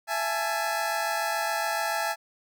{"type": "tone cluster", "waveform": "25% pulse", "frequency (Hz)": [668, 827, 874], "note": ["E5", "G#5", "A5"], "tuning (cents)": [23, -8, -12], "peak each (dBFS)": -27, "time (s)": [0.07, 2.16], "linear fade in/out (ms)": 50, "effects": []}